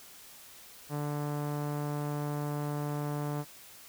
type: tone with low-pass filter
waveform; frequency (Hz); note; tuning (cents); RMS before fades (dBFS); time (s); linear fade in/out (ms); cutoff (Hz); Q
sawtooth; 146.83; D3; 0; -34; 0.89-3.45; 50; 1100; 1.2
effects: white hiss -52 dBFS RMS until 3.88 s